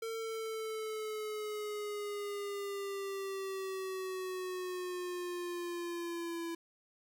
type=exponential sweep; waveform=square; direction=down; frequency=453.5 to 334.4 Hz; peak=-38 dBFS; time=0.02-6.55 s; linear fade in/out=5 ms; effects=11-bit